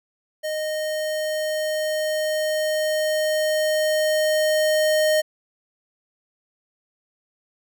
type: tone with level ramp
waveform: square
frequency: 618 Hz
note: D#5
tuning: 12 cents flat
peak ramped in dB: -25 to -17 dBFS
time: 0.43-5.22 s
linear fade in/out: 20 ms
effects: none